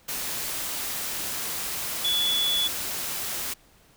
sine tone in noise, 3425 Hz, A7, 47 cents flat, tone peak -22 dBFS, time 2.04-2.68 s, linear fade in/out 10 ms, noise white, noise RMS -31 dBFS, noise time 0.08-3.54 s, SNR +6 dB, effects pink hiss -58 dBFS RMS until 3.96 s

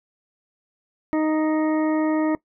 harmonic tone, 311.1 Hz, D#4, in tune, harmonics 1 / 2 / 3 / 4 / 6 / 7, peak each -19 / -27 / -31 / -35 / -37 / -42 dBFS, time 1.13-2.35 s, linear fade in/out 0 ms, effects noise-tail reverb RT60 0.1 s tail -20 dB re dry

